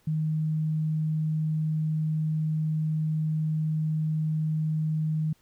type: tone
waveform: sine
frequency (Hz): 156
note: D#3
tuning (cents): +5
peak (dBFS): -24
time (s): 0.07-5.33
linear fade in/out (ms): 5
effects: pink hiss -65 dBFS RMS until 5.41 s